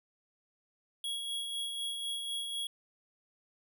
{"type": "tone with tremolo", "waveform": "square", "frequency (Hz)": 3322, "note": "G#7", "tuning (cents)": 0, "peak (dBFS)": -34, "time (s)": [1.04, 2.67], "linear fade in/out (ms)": 2, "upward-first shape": "sine", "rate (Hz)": 4, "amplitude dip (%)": 35, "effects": []}